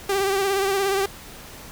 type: tone with vibrato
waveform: sawtooth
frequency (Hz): 392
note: G4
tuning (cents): 0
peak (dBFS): -16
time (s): 0.09-1.06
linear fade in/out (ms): 5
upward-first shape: triangle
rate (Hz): 17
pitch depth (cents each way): 55
effects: pink hiss -41 dBFS RMS until 1.71 s